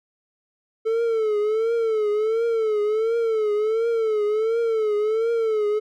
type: tone with vibrato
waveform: triangle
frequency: 440 Hz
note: A4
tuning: in tune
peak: -17 dBFS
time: 0.85-5.8 s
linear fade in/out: 20 ms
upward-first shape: triangle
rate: 1.4 Hz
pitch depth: 110 cents each way
effects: none